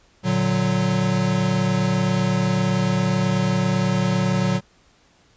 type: chord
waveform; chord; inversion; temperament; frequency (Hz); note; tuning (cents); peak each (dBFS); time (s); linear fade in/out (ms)
square; Bb augmented; none; equal; 116.54 / 146.83 / 185; Bb2 / D3 / F#3; 0 / 0 / 0; -25 / -25 / -21; 0.23-4.61; 50
effects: pink hiss -57 dBFS RMS until 5.36 s + resampled to 16000 Hz